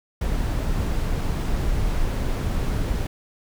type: noise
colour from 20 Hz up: brown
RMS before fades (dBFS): -23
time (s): 0.21-3.07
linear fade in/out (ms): 5
effects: none